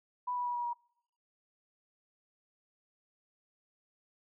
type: tone with pitch steps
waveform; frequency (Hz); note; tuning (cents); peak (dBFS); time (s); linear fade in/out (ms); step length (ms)
sine; 987.8 / 979.3 / 970.8 / 962.5 / 954.2; B5 / B5 / B5 / B5 / A#5; 0 / -15 / -30 / -45 / +40; -32; 0.27-0.735; 10; 93
effects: noise-tail reverb RT60 0.7 s tail -25 dB re dry